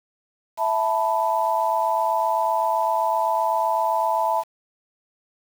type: chord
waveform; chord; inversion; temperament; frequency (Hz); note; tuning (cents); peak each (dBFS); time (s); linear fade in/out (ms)
sine; E suspended fourth; none; equal; 659.3 / 880 / 987.8; E5 / A5 / B5; 0 / 0 / 0; -24 / -22 / -24; 0.57-4.44; 50
effects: 7-bit